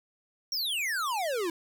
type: exponential sweep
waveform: square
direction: down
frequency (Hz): 5710 to 320.5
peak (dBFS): -29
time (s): 0.52-1.5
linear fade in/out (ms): 2
effects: none